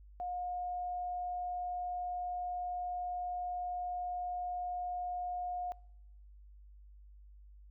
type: tone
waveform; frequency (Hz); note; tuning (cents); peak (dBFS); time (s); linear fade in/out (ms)
sine; 717; F5; +45; -36; 0.2-5.72; 0
effects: noise-tail reverb RT60 0.8 s tail -25 dB re dry + added 50 Hz sine -53 dBFS peak until 7.7 s